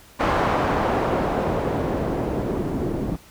white noise with low-pass filter sweep, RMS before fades -23 dBFS, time 0.19-3.17 s, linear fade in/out 20 ms, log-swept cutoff 1100 to 300 Hz, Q 0.96, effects pink hiss -49 dBFS RMS until 3.3 s

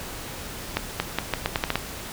accelerating click train, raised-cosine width 0.3 ms, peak -6 dBFS, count 9, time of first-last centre 0.77-1.756 s, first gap 230 ms, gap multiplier 0.81, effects pink hiss -36 dBFS RMS until 2.12 s

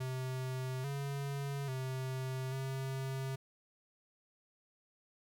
square tone with pitch steps, 129.5 / 140 / 130.5 / 133.5 Hz, C3 / C#3 / C3 / C3, -17 / +18 / -4 / +35 cents, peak -37 dBFS, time 0-3.36 s, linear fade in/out 10 ms, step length 840 ms, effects none

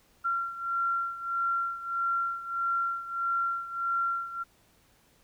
sine beating tone pair, 1371 / 1372.6 Hz, F6 / F6, -32 / -30 cents, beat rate 1.6 Hz, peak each -29 / -33 dBFS, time 0.24-4.44 s, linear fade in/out 20 ms, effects pink hiss -64 dBFS RMS until 5.23 s

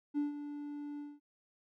triangle tone with ADSR envelope, 291.5 Hz, D4, 13 cents flat, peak -26 dBFS, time 0.14-1.2 s, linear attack 39 ms, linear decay 140 ms, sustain -12 dB, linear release 210 ms, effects tanh soft clip ceiling -25 dBFS

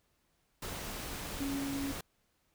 sine tone in noise, 277.2 Hz, C#4, in tune, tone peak -34 dBFS, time 1.4-1.92 s, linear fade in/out 5 ms, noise pink, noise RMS -41 dBFS, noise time 0.62-2.01 s, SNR +4 dB, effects pink hiss -75 dBFS RMS until 2.54 s

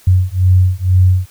sine beating tone pair, 91.1 / 93.2 Hz, F#2 / F#2, -26 / +13 cents, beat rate 2.1 Hz, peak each -11 dBFS, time 0.07-1.26 s, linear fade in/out 5 ms, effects white hiss -46 dBFS RMS until 1.3 s

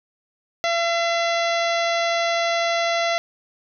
harmonic tone, 678 Hz, E5, 49 cents sharp, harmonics 1 / 2 / 3 / 4 / 5 / 6 / 7 / 8 / 9, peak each -21 / -28 / -26 / -33 / -31 / -33 / -37 / -40 / -37 dBFS, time 0.64-3.18 s, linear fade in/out 0 ms, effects none

